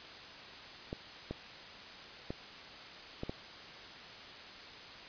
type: clicks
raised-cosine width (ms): 2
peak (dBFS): -24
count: 5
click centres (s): 0.929 / 1.31 / 2.305 / 3.234 / 3.295
effects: white hiss -49 dBFS RMS until 5.08 s + resampled to 11025 Hz